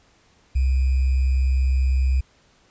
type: tone with sample-and-hold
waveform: sine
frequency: 65.41 Hz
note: C2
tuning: in tune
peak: -16 dBFS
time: 0.55-2.21 s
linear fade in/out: 10 ms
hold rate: 2450 Hz
effects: pink hiss -58 dBFS RMS until 2.7 s + resampled to 16000 Hz